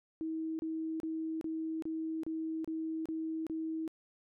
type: tone bursts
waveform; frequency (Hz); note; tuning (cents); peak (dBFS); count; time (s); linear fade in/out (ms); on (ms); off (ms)
sine; 320.3; E4; -50; -34; 9; 0.21-3.878; 0; 380; 31
effects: none